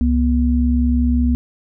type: tone pair together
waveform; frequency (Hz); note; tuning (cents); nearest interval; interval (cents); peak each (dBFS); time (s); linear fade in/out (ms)
sine; 68.08 / 242.6; C#2 / B3; -31 / -31; octave + minor seventh; 2200; -15 / -16; 0.01-1.35; 0
effects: none